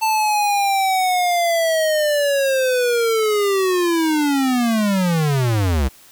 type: linear sweep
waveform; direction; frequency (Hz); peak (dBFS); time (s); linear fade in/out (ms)
square; down; 887 to 61.74; -16; 0.01-5.89; 20
effects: white hiss -47 dBFS RMS until 6.11 s